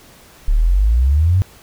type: exponential sweep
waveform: sine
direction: up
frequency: 34.65 to 98.9 Hz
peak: -10 dBFS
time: 0.48-1.42 s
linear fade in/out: 0 ms
effects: pink hiss -45 dBFS RMS until 1.62 s